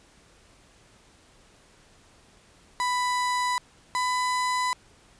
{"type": "tone pair in turn", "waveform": "35% pulse", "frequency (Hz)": [992, 1000.1], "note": ["B5", "B5"], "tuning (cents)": [7, 21], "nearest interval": "unison", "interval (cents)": 14, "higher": "second", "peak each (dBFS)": -22, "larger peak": "neither", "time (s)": [[2.8, 3.58], [3.95, 4.73]], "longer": "neither", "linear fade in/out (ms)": 0, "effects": ["pink hiss -57 dBFS RMS until 5.19 s", "resampled to 22050 Hz"]}